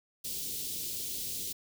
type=band-stop noise; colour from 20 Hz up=white; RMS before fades=-37 dBFS; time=0.24-1.53 s; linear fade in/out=10 ms; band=430 to 3200 Hz; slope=24 dB/octave; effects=none